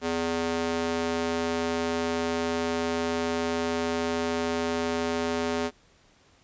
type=tone with high-pass filter; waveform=square; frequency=83.3 Hz; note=E2; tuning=19 cents sharp; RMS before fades=-28 dBFS; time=0.01-5.71 s; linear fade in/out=50 ms; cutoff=330 Hz; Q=1.4; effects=pink hiss -60 dBFS RMS until 6.43 s + resampled to 16000 Hz